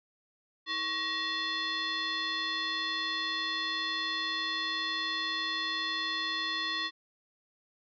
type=tone with frequency modulation; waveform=sine; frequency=2679 Hz; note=E7; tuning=27 cents sharp; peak=-30 dBFS; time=0.66-6.91 s; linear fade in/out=50 ms; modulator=786 Hz; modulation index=2.1; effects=none